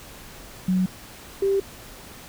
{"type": "tone pair in turn", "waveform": "sine", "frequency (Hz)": [185.2, 392.4], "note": ["F#3", "G4"], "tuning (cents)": [2, 2], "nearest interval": "octave + minor second", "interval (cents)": 1300, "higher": "second", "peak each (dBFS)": -18, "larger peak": "neither", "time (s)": [[0.68, 0.86], [1.42, 1.6]], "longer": "neither", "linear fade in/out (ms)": 5, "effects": ["pink hiss -43 dBFS RMS until 2.28 s"]}